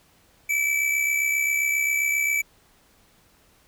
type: tone with amplitude modulation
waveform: square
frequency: 2307 Hz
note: D7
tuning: 31 cents flat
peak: -19 dBFS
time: 0.49-2.42 s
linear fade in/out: 10 ms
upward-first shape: sine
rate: 67.5 Hz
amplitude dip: 55%
effects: pink hiss -59 dBFS RMS until 3.67 s